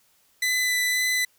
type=tone with vibrato; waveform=sawtooth; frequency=2000 Hz; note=B6; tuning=21 cents sharp; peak=-18 dBFS; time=0.42-1.25 s; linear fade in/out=5 ms; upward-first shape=sine; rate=1.9 Hz; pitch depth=9 cents each way; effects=white hiss -63 dBFS RMS until 1.38 s